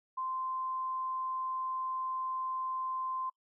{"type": "tone", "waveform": "sine", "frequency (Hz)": 1040, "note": "C6", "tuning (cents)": -11, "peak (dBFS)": -33, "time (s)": [0.17, 3.3], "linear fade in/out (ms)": 10, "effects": ["noise-tail reverb RT60 0.1 s tail -26 dB re dry"]}